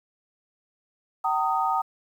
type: tone cluster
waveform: sine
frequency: 767 / 915 / 1246 Hz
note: G5 / A#5 / D#6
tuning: -38 / -32 / +2 cents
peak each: -26 dBFS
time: 1.24-1.82 s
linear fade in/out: 10 ms
effects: 9-bit